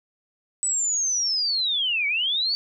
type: linear two-way sweep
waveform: sine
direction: down then up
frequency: 8030 to 2214 to 4586 Hz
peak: -21 dBFS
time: 0.63-2.55 s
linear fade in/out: 0 ms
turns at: 2.07 s
effects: none